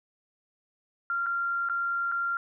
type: tone with dropouts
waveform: sine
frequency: 1385 Hz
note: F6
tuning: 15 cents flat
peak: -26 dBFS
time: 1.1-2.37 s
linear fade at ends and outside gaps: 1 ms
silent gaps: 1.261-1.266 / 1.688-1.697 / 2.116-2.121 s
effects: none